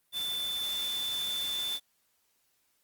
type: tone in noise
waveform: sine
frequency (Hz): 3522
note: A7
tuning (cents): +1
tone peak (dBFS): -31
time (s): 0.12-1.8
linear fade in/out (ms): 50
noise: white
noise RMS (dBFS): -41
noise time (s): 0.12-1.8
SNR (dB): +7
effects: white hiss -73 dBFS RMS until 2.83 s + Opus 32 kbps